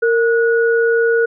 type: tone pair together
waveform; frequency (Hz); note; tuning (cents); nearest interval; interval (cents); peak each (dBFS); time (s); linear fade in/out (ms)
sine; 461.3 / 1459.9; A#4 / F#6; -18 / -24; octave + minor sixth; 1994; -12 / -18; 0.02-1.26; 10
effects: none